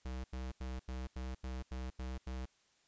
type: tone bursts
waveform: square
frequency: 64 Hz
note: C2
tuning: 38 cents flat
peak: -40 dBFS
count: 9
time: 0.05-2.456 s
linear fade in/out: 5 ms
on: 190 ms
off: 87 ms
effects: white hiss -72 dBFS RMS until 2.87 s + resampled to 16000 Hz